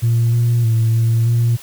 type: tone with pitch steps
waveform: sine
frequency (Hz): 116.6 / 118.5 / 113.1 / 114.5 / 117.7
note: A#2 / A#2 / A2 / A#2 / A#2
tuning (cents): +1 / +29 / +48 / -31 / +17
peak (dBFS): -10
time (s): 0.02-1.57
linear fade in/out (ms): 20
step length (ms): 310
effects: tanh soft clip ceiling -9 dBFS + white hiss -39 dBFS RMS until 1.62 s